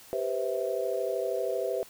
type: chord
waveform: sine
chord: C major seventh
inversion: second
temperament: just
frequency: 392.4 / 490.5 / 523.3 / 654.1 Hz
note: G4 / B4 / C5 / E5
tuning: +2 / -12 / 0 / -14 cents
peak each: -33 dBFS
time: 0.13-1.83 s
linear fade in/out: 0 ms
effects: white hiss -52 dBFS RMS until 1.89 s